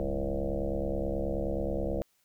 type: tone with frequency modulation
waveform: sine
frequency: 264.1 Hz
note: C4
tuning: 16 cents sharp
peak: -28 dBFS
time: 0-2.02 s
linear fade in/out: 0 ms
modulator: 69.4 Hz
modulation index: 5.1
effects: white hiss -71 dBFS RMS until 2.24 s